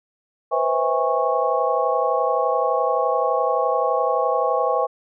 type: tone cluster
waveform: sine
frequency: 493.3 / 525 / 650 / 815 / 1102 Hz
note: B4 / C5 / E5 / G#5 / C#6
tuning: -2 / +6 / -24 / -33 / -11 cents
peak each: -24 dBFS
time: 0.51-4.87 s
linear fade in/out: 20 ms
effects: none